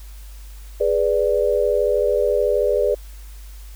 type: chord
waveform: sine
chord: G# diminished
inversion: none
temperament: equal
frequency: 415.3 / 493.9 / 587.3 Hz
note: G#4 / B4 / D5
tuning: 0 / 0 / 0 cents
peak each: -20 dBFS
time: 0.8-2.95 s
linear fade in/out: 10 ms
effects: added 50 Hz sine -35 dBFS peak until 3.75 s + white hiss -49 dBFS RMS until 3.75 s